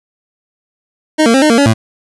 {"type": "tone with pitch steps", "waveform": "25% pulse", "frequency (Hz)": [310.5, 229.5, 267.3, 305.4, 230.8, 282.4, 111.5], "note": ["D#4", "A#3", "C4", "D#4", "A#3", "C#4", "A2"], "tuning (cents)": [-3, -27, 37, -32, -17, 32, 23], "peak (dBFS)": -3, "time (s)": [1.18, 1.74], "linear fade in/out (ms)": 20, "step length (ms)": 80, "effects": ["resampled to 24000 Hz", "7-bit"]}